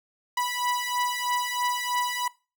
sawtooth beating tone pair, 982 / 985.1 Hz, B5 / B5, -10 / -5 cents, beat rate 3.1 Hz, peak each -25 dBFS, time 0.37-2.28 s, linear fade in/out 5 ms, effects noise-tail reverb RT60 0.3 s tail -20 dB re dry

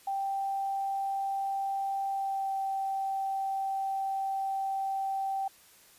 sine tone with pitch glide, 784 to 777.7 Hz, G5 to G5, 0 to -14 cents, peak -29 dBFS, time 0.07-5.48 s, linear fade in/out 5 ms, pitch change -14 cents, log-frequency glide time 2.1-2.54 s, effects white hiss -58 dBFS RMS until 5.98 s + resampled to 32000 Hz

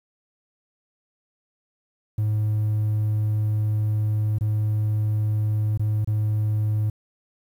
triangle tone with dropouts, 106.8 Hz, G#2, 49 cents sharp, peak -17 dBFS, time 2.18-6.9 s, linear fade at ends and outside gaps 5 ms, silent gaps 4.385-4.409 / 5.776-5.795 / 6.047-6.074 s, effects tanh soft clip ceiling -14 dBFS + 9-bit

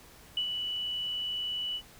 sine tone with ADSR envelope, 2960 Hz, F#7, in tune, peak -26 dBFS, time 0.37-1.82 s, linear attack 3 ms, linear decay 83 ms, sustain -5 dB, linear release 65 ms, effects pink hiss -54 dBFS RMS until 1.99 s

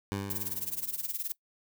15% pulse tone with exponential decay, 99.1 Hz, G2, 19 cents sharp, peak -24 dBFS, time 0.12-1.14 s, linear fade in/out 0 ms, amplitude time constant 220 ms
violet noise with tremolo, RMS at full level -32 dBFS, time 0.3-1.32 s, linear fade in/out 2 ms, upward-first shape sine, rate 19 Hz, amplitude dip 85%
effects noise-tail reverb RT60 0.1 s tail -21 dB re dry

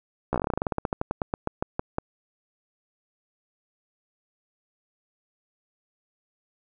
slowing click train, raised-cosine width 1 ms, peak -11 dBFS, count 25, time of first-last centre 0.33-1.984 s, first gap 14 ms, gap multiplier 1.12, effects none

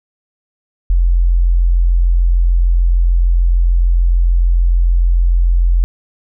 sine tone, 43.37 Hz, F1, 11 cents flat, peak -8 dBFS, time 0.9-5.84 s, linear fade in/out 0 ms, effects none

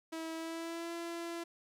sawtooth tone with pitch glide, 324.3 to 338.3 Hz, E4 to E4, -28 to +45 cents, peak -35 dBFS, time 0.12-1.44 s, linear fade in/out 10 ms, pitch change +73 cents, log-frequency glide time 0.34-0.92 s, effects low-pass 12000 Hz 12 dB/octave + 12-bit

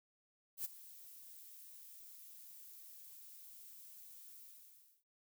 violet noise with ADSR envelope, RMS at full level -39 dBFS, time 0.57-5.04 s, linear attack 79 ms, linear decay 18 ms, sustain -17 dB, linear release 670 ms, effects none

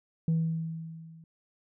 sine tone with level ramp, 162.6 Hz, E3, 23 cents flat, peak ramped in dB -20 to -49 dBFS, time 0.28-1.24 s, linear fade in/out 2 ms, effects tanh soft clip ceiling -21 dBFS

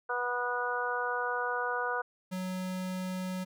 harmonic tone, 244.9 Hz, B3, 14 cents flat, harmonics 2 / 3 / 4 / 5 / 6, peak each -36 / -38 / -36 / -37 / -34 dBFS, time 0.09-2.02 s, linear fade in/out 10 ms
square tone, 185 Hz, F#3, in tune, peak -34 dBFS, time 2.31-3.45 s, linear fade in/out 20 ms
effects none

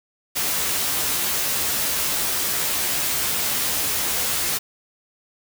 white noise with comb filter, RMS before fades -23 dBFS, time 0.35-4.59 s, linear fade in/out 20 ms, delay 14 ms, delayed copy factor +0.6, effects none

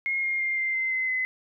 sine tone with pitch steps, 2150 / 2130 / 2111 / 2091 / 2072 / 2053 / 2034 Hz, C7 / C7 / C7 / C7 / C7 / C7 / C7, +47 / +30 / +15 / -2 / -17 / -33 / -50 cents, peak -24 dBFS, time 0.06-1.25 s, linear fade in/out 0 ms, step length 170 ms, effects none

